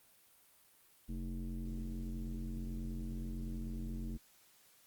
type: tone with low-pass filter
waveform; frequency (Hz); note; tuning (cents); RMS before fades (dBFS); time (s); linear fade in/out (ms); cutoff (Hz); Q
square; 44.63; F1; +38; -41; 1.08-4.18; 20; 260; 5.2
effects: white hiss -66 dBFS RMS until 4.86 s + Opus 32 kbps